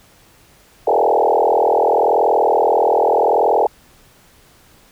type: tone with frequency modulation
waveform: sine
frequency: 638 Hz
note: D#5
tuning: 43 cents sharp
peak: -11 dBFS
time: 0.87-3.67 s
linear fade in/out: 5 ms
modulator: 40.8 Hz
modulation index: 5.8
effects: pink hiss -50 dBFS RMS until 4.91 s